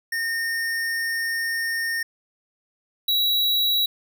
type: tone pair in turn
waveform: square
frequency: 1831 / 3891 Hz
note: A#6 / B7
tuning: -32 / -27 cents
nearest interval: octave + minor second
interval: 1305 cents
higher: second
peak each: -24 / -19 dBFS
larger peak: second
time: 0.12-2.03 / 3.08-3.86 s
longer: first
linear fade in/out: 5 ms
effects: none